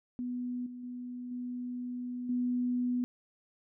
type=tone with level steps; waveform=sine; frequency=246.9 Hz; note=B3; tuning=in tune; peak=-33 / -41 / -38 / -35 / -28 dBFS; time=0.19-3.04 s; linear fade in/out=0 ms; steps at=0.66 / 0.83 / 1.31 / 2.29 s; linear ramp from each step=5 ms; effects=none